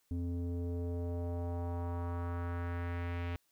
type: tone with low-pass filter sweep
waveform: square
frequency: 86.6 Hz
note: F2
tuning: 14 cents flat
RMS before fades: -37 dBFS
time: 0.11-3.36 s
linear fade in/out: 0 ms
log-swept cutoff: 280 to 2600 Hz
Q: 2
effects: white hiss -75 dBFS RMS until 3.51 s